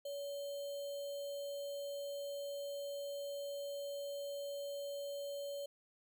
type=tone with sample-and-hold; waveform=sine; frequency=567 Hz; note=C#5; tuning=39 cents sharp; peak=-40 dBFS; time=0.05-5.66 s; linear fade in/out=5 ms; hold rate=3675 Hz; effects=none